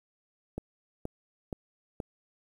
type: click train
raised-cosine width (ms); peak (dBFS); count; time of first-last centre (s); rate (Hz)
2; -21; 4; 0.58-2.002; 2.11
effects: 9-bit